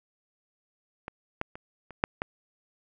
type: clicks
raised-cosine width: 0.5 ms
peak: -21 / -14 / -26 / -29 / -7 / -14 dBFS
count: 6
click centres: 1.081 / 1.414 / 1.555 / 1.907 / 2.039 / 2.219 s
effects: none